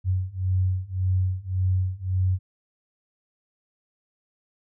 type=beating tone pair; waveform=sine; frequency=92 / 93.8 Hz; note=F#2 / F#2; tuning=-9 / +24 cents; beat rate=1.8 Hz; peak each=-25 / -24 dBFS; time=0.04-2.39 s; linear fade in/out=50 ms; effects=none